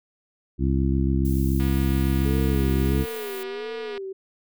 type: harmonic tone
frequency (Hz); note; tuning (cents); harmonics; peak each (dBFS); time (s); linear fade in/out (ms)
67.1; C2; +44; 1 / 2 / 3 / 4 / 5; -22 / -25 / -27 / -28 / -29; 0.58-3.06; 50
type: noise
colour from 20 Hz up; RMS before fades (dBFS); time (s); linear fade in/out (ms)
violet; -40; 1.25-3.43; 0
type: click train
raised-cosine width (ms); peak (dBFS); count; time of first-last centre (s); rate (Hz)
0.3; -23; 574; 1.6-3.978; 241
type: tone with vibrato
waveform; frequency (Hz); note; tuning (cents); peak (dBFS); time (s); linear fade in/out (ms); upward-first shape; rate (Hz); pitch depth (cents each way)
sine; 415.3; G#4; 0; -30; 2.25-4.13; 10; sine; 1.5; 140
effects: none